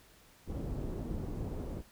pink low-pass noise, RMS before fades -38 dBFS, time 0.46-1.83 s, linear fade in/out 50 ms, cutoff 420 Hz, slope 12 dB/octave, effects pink hiss -61 dBFS RMS until 1.91 s

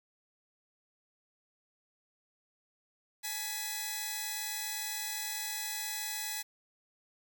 5% pulse tone pair together, 841 / 1975.5 Hz, G#5 / B6, +22 / 0 cents, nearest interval octave + minor third, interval 1478 cents, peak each -27 dBFS, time 3.23-6.43 s, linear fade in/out 20 ms, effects none

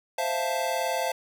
square chord, F major seventh, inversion second, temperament equal, 523.3 / 659.3 / 698.5 / 880 Hz, C5 / E5 / F5 / A5, 0 / 0 / 0 / 0 cents, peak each -32 dBFS, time 0.18-1.12 s, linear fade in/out 5 ms, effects none

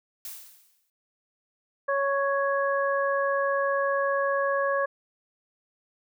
blue noise with exponential decay, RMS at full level -36 dBFS, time 0.25-0.9 s, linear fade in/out 1 ms, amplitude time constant 140 ms
harmonic tone, 555 Hz, C#5, 2 cents sharp, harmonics 1 / 2 / 3, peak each -25 / -28 / -30 dBFS, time 1.88-4.86 s, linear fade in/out 10 ms
effects none

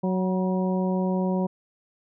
harmonic tone with a mistuned harmonic, 185.4 Hz, F#3, 4 cents sharp, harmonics 1 / 2 / 3 / 4 / 5, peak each -23 / -30 / -31 / -37 / -35 dBFS, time 0.03-1.47 s, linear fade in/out 10 ms, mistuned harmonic 5, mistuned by +50 cents, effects none

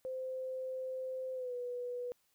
sine tone with pitch glide, 518 to 490.6 Hz, C5 to B4, -17 to -12 cents, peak -37 dBFS, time 0.05-2.12 s, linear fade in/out 0 ms, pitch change -95 cents, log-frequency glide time 1.34-1.54 s, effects white hiss -75 dBFS RMS until 2.34 s

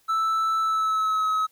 triangle tone with pitch glide, 1318.5 to 1280.2 Hz, E6 to D#6, 0 to +49 cents, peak -19 dBFS, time 0.08-1.47 s, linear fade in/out 20 ms, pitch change -51 cents, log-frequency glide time 0.6-1.27 s, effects white hiss -63 dBFS RMS until 1.51 s

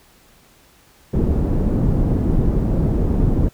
pink low-pass noise, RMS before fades -17 dBFS, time 1.13-3.49 s, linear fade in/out 10 ms, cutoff 310 Hz, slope 12 dB/octave, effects pink hiss -52 dBFS RMS until 3.53 s

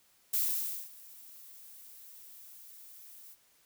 violet noise with ADSR envelope, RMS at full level -29 dBFS, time 0.33-3.36 s, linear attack 9 ms, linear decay 550 ms, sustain -23 dB, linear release 38 ms, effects white hiss -67 dBFS RMS until 3.65 s

